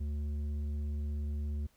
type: tone with tanh clipping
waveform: sine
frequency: 73.6 Hz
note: D2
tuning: 4 cents sharp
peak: -34 dBFS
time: 0-1.67 s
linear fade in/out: 10 ms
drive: 8 dB
effects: pink hiss -69 dBFS RMS until 1.76 s